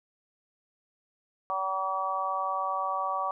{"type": "harmonic tone", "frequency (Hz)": 190.5, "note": "G3", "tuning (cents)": -49, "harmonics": [3, 4, 5, 6], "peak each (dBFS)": [-37, -33, -35, -30], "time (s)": [1.5, 3.31], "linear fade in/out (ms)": 0, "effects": []}